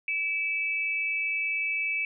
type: tone pair together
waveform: sine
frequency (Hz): 2307 / 2618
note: D7 / E7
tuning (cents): -31 / -13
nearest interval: major second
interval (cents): 218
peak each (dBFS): -28 / -30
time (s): 0.08-2.05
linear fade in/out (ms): 2
effects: none